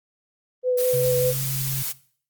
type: tone with vibrato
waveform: sine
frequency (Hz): 500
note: B4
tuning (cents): +21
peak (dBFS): -18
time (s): 0.63-1.34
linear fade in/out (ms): 50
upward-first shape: sine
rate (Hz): 5.1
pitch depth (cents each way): 16
type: noise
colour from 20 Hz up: blue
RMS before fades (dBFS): -28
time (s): 0.77-1.93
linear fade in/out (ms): 20
type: tone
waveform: sine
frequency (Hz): 133.4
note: C3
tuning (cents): +34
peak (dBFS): -26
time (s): 0.93-1.83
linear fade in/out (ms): 10
effects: noise-tail reverb RT60 0.5 s tail -19 dB re dry + Opus 32 kbps